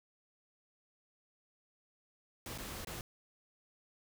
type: noise with dropouts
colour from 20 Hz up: pink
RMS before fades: -44 dBFS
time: 2.46-3.01 s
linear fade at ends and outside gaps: 1 ms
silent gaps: 2.578-2.584 / 2.848-2.871 s
effects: none